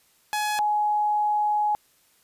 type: tone pair in turn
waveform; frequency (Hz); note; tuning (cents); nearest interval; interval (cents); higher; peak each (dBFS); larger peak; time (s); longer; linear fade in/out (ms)
sawtooth / sine; 843 / 839.2; G#5 / G#5; +26 / +18; unison; 8; first; -20; neither; 0.33-0.59 / 0.59-1.75; second; 0
effects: white hiss -62 dBFS RMS until 2.23 s + resampled to 32000 Hz